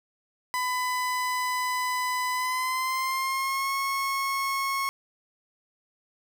30% pulse tone with pitch glide, 1002 to 1092.7 Hz, B5 to C#6, +25 to -25 cents, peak -23 dBFS, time 0.54-4.89 s, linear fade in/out 0 ms, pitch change +150 cents, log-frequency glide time 2.32-3.72 s, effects none

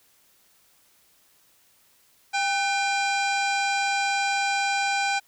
harmonic tone with a mistuned harmonic, 798 Hz, G5, 31 cents sharp, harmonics 1 / 2 / 3 / 4 / 5 / 6 / 7 / 8 / 9 / 10, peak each -25 / -29 / -28 / -39 / -35 / -38 / -39 / -46 / -39 / -44 dBFS, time 2.33-5.2 s, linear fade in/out 20 ms, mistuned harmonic 2, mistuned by -89 cents, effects white hiss -61 dBFS RMS until 5.27 s

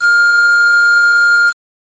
triangle tone with quantisation, 1408 Hz, F6, 14 cents sharp, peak -4 dBFS, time 0-1.53 s, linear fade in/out 50 ms, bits 4, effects MP3 32 kbps

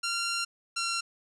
10% pulse tone pair in turn, 1382 / 1369.3 Hz, F6 / F6, -19 / -35 cents, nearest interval unison, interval 16 cents, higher first, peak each -20 dBFS, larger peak neither, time 0.03-0.45 / 0.76-1.01 s, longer first, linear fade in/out 10 ms, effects low-pass 9000 Hz 12 dB/octave

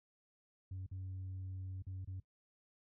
sine tone with dropouts, 93.9 Hz, F#2, 26 cents sharp, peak -40 dBFS, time 0.71-2.2 s, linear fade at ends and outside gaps 5 ms, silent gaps 0.864-0.913 / 1.823-1.867 / 2.047-2.074 s, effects noise-tail reverb RT60 0.1 s tail -18 dB re dry + tanh soft clip ceiling -40 dBFS

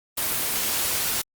white noise, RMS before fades -25 dBFS, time 0.17-1.22 s, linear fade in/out 10 ms, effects Opus 24 kbps

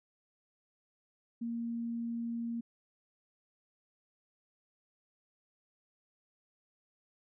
sine tone, 233.1 Hz, A#3, in tune, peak -34 dBFS, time 1.41-2.61 s, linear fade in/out 10 ms, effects none

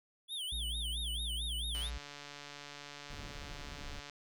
square tone with vibrato, 3322 Hz, G#7, in tune, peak -38 dBFS, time 0.28-1.91 s, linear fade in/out 50 ms, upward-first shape sine, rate 4.5 Hz, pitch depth 210 cents each way
triangle tone, 58.27 Hz, A#1, in tune, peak -36 dBFS, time 0.52-1.98 s, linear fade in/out 5 ms
click train, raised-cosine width 0.2 ms, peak -30 dBFS, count 339, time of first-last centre 1.75-4.097 s, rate 144 Hz
brown noise, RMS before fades -47 dBFS, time 3.1-4 s, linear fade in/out 5 ms
effects none

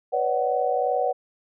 sine tone cluster, 491.3 / 554 / 594 / 748 Hz, B4 / C#5 / D5 / F#5, -9 / -1 / +20 / +19 cents, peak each -26 / -28 / -28 / -24 dBFS, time 0.12-1.13 s, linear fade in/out 20 ms, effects none

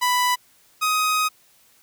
sawtooth tone pair in turn, 991 / 1255.3 Hz, B5 / D#6, +6 / +15 cents, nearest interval major third, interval 409 cents, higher second, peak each -14 / -15 dBFS, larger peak first, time 0.01-0.36 / 0.81-1.29 s, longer second, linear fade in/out 20 ms, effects white hiss -57 dBFS RMS until 1.82 s

